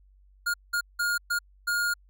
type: tone bursts at uneven times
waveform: square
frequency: 1423 Hz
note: F6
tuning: 32 cents sharp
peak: -25 dBFS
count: 5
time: 0.46-0.54 / 0.73-0.81 / 0.99-1.18 / 1.3-1.39 / 1.67-1.94 s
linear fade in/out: 10 ms
effects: added 48 Hz sine -55 dBFS peak until 2.09 s